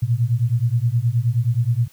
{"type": "beating tone pair", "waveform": "sine", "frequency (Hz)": [113.8, 123.3], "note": ["A#2", "B2"], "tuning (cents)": [-41, -2], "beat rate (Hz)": 9.5, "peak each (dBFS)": -19, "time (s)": [0.02, 1.88], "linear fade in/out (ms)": 10, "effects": ["white hiss -53 dBFS RMS until 1.92 s"]}